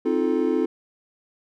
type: chord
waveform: triangle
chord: F dominant seventh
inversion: second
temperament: just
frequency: 261.9 / 314.3 / 349.2 / 436.5 Hz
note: C4 / Eb4 / F4 / A4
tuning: +2 / +18 / 0 / -14 cents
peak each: -23 dBFS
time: 0.05-0.66 s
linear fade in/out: 10 ms
effects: none